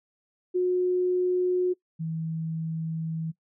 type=tone pair in turn; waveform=sine; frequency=362.8 / 161.61 Hz; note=F#4 / E3; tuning=-34 / -34 cents; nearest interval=octave + major second; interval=1400 cents; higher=first; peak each=-21 / -28 dBFS; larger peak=first; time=0.54-1.74 / 1.99-3.32 s; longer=second; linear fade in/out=20 ms; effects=noise-tail reverb RT60 0.1 s tail -21 dB re dry